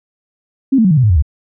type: tone with pitch steps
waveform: sine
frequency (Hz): 268.5 / 223.2 / 185.52 / 154.21 / 128.19 / 106.55 / 88.57 / 73.62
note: C4 / A3 / F#3 / D#3 / C3 / G#2 / F2 / D2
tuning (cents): +45 / +25 / +5 / -15 / -35 / +45 / +25 / +5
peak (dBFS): -7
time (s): 0.72-1.224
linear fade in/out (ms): 10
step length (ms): 63
effects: none